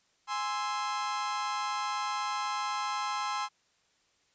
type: chord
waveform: 40% pulse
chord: Ab augmented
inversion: none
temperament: equal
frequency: 830.6 / 1046.5 / 1318.5 Hz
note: Ab5 / C6 / E6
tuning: 0 / 0 / 0 cents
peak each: -35 / -33 / -36 dBFS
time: 0.27-3.49 s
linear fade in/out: 50 ms
effects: white hiss -70 dBFS RMS until 4.34 s + resampled to 16000 Hz